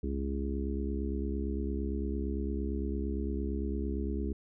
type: harmonic tone with a mistuned harmonic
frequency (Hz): 68.8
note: C#2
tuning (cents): -12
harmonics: 1 / 3 / 4 / 5 / 6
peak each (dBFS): -33 / -38 / -39 / -40 / -41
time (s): 0.03-4.33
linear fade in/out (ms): 5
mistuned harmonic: 1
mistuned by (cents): -46
effects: none